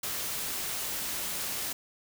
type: noise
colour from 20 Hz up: white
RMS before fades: -34 dBFS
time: 0.03-1.73 s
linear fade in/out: 5 ms
effects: none